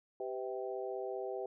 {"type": "harmonic tone with a mistuned harmonic", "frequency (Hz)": 130, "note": "C3", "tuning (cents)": -11, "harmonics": [3, 4, 5, 6], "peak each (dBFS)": [-40, -42, -44, -46], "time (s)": [0.2, 1.46], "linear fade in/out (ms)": 2, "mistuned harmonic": 4, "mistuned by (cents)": -49, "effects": []}